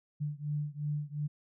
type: beating tone pair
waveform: sine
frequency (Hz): 146.83 / 149.63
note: D3 / D3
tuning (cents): 0 / +33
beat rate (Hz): 2.8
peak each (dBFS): -35 / -36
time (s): 0.2-1.28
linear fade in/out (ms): 20
effects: none